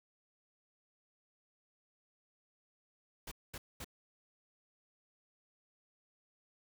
pink noise bursts, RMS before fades -45 dBFS, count 3, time 3.27-3.845 s, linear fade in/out 5 ms, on 45 ms, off 220 ms, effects none

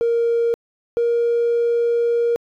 triangle tone pair in turn, 466.8 / 470.6 Hz, A#4 / A#4, +2 / +16 cents, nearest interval unison, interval 14 cents, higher second, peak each -12 dBFS, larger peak neither, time 0.01-0.54 / 0.97-2.36 s, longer second, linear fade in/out 0 ms, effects tanh soft clip ceiling -12 dBFS

